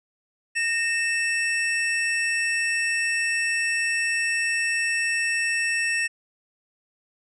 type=tone pair together; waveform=square; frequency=1843.2 / 2637 Hz; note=A#6 / E7; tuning=-20 / 0 cents; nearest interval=tritone; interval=620 cents; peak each=-25 / -26 dBFS; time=0.55-6.08 s; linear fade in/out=20 ms; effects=resampled to 22050 Hz